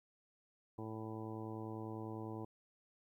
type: harmonic tone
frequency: 110 Hz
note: A2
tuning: in tune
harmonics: 1 / 2 / 3 / 4 / 5 / 6 / 7 / 8 / 9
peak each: -47 / -50 / -47 / -51 / -56 / -61 / -55 / -58 / -55 dBFS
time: 0.78-2.45 s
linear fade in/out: 5 ms
effects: 13-bit